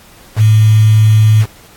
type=tone with quantisation; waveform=sine; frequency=108.5 Hz; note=A2; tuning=24 cents flat; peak=-4 dBFS; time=0.36-1.46 s; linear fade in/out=50 ms; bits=4; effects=pink hiss -41 dBFS RMS until 1.76 s + AAC 64 kbps